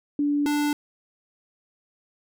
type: tone pair in turn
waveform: sine / square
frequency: 290 / 293.9 Hz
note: D4 / D4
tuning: -22 / +1 cents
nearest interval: unison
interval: 23 cents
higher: second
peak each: -20 / -22 dBFS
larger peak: first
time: 0.19-0.46 / 0.46-0.73 s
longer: neither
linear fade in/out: 2 ms
effects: none